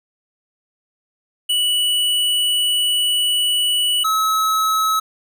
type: tone pair in turn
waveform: square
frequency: 2950 / 1290 Hz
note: F#7 / E6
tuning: -6 / -38 cents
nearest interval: octave + major second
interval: 1432 cents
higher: first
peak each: -16 dBFS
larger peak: neither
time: 1.49-4.04 / 4.04-5 s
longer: first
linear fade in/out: 10 ms
effects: none